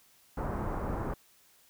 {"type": "low-pass noise", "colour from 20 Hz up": "pink", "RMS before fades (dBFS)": -34, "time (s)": [0.37, 1.14], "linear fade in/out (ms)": 5, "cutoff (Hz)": 1300, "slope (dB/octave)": 24, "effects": ["white hiss -63 dBFS RMS until 1.69 s"]}